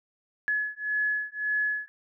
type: beating tone pair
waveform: sine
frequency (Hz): 1700 / 1701.8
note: G#6 / G#6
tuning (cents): +40 / +42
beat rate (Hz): 1.8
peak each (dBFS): -29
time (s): 0.48-1.88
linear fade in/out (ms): 0
effects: none